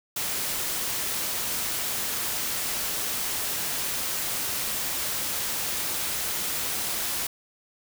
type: noise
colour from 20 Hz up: white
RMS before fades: -29 dBFS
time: 0.16-7.27 s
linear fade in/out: 5 ms
effects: none